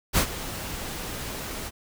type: noise with ADSR envelope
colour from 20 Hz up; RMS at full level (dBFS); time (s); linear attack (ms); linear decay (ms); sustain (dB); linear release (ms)
pink; -19; 0.13-1.71; 44; 85; -15; 40
effects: none